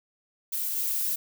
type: noise with level steps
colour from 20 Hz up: violet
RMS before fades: -30 / -28 dBFS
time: 0.52-1.16 s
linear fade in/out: 10 ms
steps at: 0.76 s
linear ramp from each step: 20 ms
effects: none